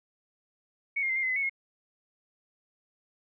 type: tone with pitch steps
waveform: sine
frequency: 2226 / 2128 / 2074 / 2124 / 2048 / 2025 / 2211 / 2159 Hz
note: C#7 / C7 / C7 / C7 / C7 / B6 / C#7 / C#7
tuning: +7 / +29 / -16 / +25 / -38 / +43 / -5 / -46 cents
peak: -26 dBFS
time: 0.96-1.496 s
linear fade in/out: 10 ms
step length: 67 ms
effects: none